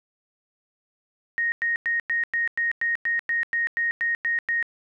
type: tone bursts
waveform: sine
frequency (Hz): 1864.7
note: A#6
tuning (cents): 0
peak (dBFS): -21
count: 14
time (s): 1.38-4.627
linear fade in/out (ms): 0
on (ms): 140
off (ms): 99
effects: none